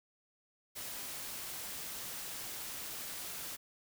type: noise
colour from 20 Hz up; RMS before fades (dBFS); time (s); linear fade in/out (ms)
white; -43; 0.75-3.57; 20
effects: none